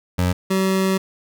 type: tone pair in turn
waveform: 25% pulse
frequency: 89.9 / 190.49 Hz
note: F#2 / G3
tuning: -49 / -49 cents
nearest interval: octave + minor second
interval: 1300 cents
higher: second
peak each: -13 dBFS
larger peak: neither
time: 0.18-0.33 / 0.5-0.98 s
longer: second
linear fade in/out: 10 ms
effects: none